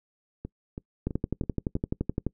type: two click trains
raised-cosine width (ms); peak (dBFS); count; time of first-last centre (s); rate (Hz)
3; -22 / -14; 5 / 15; 0.45-1.766 / 1.07-2.267; 3.04 / 11.7
effects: noise-tail reverb RT60 0.1 s tail -24 dB re dry